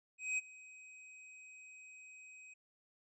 square tone with ADSR envelope, 2523 Hz, D#7, 23 cents sharp, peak -33 dBFS, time 0.18-2.54 s, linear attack 200 ms, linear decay 23 ms, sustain -21 dB, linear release 9 ms, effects resampled to 22050 Hz

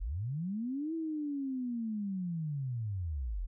sine linear two-way sweep, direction up then down, 37 to 330 to 37 Hz, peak -33 dBFS, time 0-3.47 s, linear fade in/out 20 ms, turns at 0.94 s, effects none

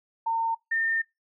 sine tone pair in turn, 910 / 1812.7 Hz, A#5 / A#6, -42 / -49 cents, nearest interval octave, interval 1193 cents, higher second, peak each -23 dBFS, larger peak neither, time 0.26-0.55 / 0.71-1.02 s, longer second, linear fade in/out 10 ms, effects noise-tail reverb RT60 0.2 s tail -25 dB re dry

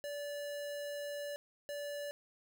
square tone bursts at uneven times, 579 Hz, D5, 25 cents flat, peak -40 dBFS, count 2, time 0.04-1.36 / 1.69-2.11 s, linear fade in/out 0 ms, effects none

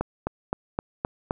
click train, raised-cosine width 1 ms, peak -11 dBFS, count 6, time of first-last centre 0.01-1.309 s, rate 3.85 Hz, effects none

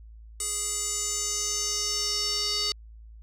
square tone with band-pass filter sweep, 415.3 Hz, G#4, in tune, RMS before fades -29 dBFS, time 0.4-2.72 s, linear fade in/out 2 ms, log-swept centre 8300 to 4700 Hz, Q 4.6, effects added 55 Hz sine -44 dBFS peak until 3.22 s

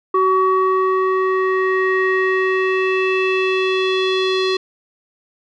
square tone with low-pass filter sweep, 376.8 Hz, F#4, 32 cents sharp, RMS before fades -17 dBFS, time 0.14-4.57 s, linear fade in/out 5 ms, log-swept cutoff 1100 to 3900 Hz, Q 3.9, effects none

